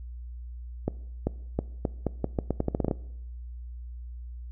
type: accelerating click train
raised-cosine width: 2 ms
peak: -12 dBFS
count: 15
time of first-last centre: 0.88-2.912 s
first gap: 390 ms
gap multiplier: 0.82
effects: noise-tail reverb RT60 0.8 s tail -21 dB re dry + added 60 Hz sine -37 dBFS peak until 4.51 s